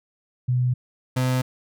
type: tone pair in turn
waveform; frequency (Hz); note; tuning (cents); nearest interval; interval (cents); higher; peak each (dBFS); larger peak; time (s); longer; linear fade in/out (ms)
sine / 35% pulse; 125 / 128; B2 / C3; +21 / -38; unison; 41; second; -18; neither; 0.48-0.74 / 1.16-1.42; neither; 10
effects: none